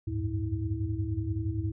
sine tone cluster, 75.2 / 90.4 / 96.8 / 107.4 / 323 Hz, D2 / F#2 / G2 / A2 / E4, +42 / -40 / -21 / -41 / -35 cents, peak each -36 / -40 / -34 / -32 / -36 dBFS, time 0.07-1.72 s, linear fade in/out 10 ms, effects none

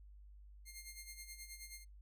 10% pulse tone with tremolo, 2118 Hz, C7, 21 cents sharp, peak -39 dBFS, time 0.65-1.85 s, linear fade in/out 50 ms, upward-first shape sine, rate 9.4 Hz, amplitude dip 70%, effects noise-tail reverb RT60 0.2 s tail -26 dB re dry + added 50 Hz sine -55 dBFS peak until 2.01 s

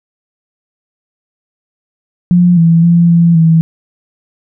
sine tone with pitch steps, 176.6 / 166.2 / 170.8 / 169.3 / 162.9 Hz, F3 / E3 / F3 / E3 / E3, +20 / +15 / -38 / +46 / -20 cents, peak -4 dBFS, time 2.31-3.61 s, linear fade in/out 0 ms, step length 260 ms, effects none

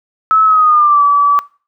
sine tone with pitch glide, 1298 to 1149.7 Hz, E6 to D6, -27 to -37 cents, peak -6 dBFS, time 0.31-1.39 s, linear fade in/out 0 ms, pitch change -210 cents, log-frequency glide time 0.44-1.03 s, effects noise-tail reverb RT60 0.4 s tail -23 dB re dry

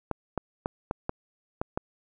clicks, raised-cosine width 1 ms, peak -14 dBFS, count 7, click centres 0.113 / 0.377 / 0.659 / 0.911 / 1.094 / 1.615 / 1.775 s, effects none

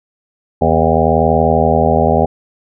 harmonic tone with a mistuned harmonic, 80.7 Hz, E2, 36 cents flat, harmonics 1 / 2 / 3 / 5 / 6 / 7 / 8 / 9 / 10, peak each -18 / -18 / -18 / -18 / -18 / -18 / -18 / -18 / -18 dBFS, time 0.61-2.26 s, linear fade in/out 10 ms, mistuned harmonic 10, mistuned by -19 cents, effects none

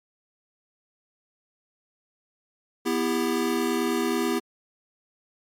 square chord, E minor, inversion second, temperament equal with one note detuned, 246.9 / 329.6 / 398.8 Hz, B3 / E4 / G4, 0 / 0 / +30 cents, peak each -28 dBFS, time 2.85-4.4 s, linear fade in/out 20 ms, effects MP3 64 kbps

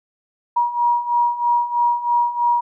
sine beating tone pair, 954 / 957.1 Hz, A#5 / A#5, +40 / +45 cents, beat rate 3.1 Hz, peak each -21 / -17 dBFS, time 0.56-2.61 s, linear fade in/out 10 ms, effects none

